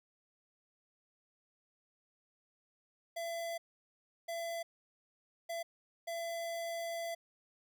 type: tone bursts at uneven times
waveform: square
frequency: 673 Hz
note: E5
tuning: 36 cents sharp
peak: -38 dBFS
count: 4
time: 3.16-3.58 / 4.28-4.63 / 5.49-5.63 / 6.07-7.15 s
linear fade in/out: 10 ms
effects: none